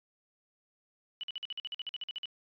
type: tone bursts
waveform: sine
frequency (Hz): 2960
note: F#7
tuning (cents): 0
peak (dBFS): -35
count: 15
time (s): 1.21-2.256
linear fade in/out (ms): 0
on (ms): 24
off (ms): 49
effects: resampled to 11025 Hz